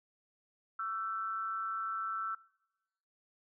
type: tone with amplitude modulation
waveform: sine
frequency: 1333 Hz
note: E6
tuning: 19 cents sharp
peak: -31 dBFS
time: 0.79-2.35 s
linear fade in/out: 5 ms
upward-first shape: sine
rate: 199 Hz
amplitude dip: 70%
effects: noise-tail reverb RT60 1.0 s tail -24 dB re dry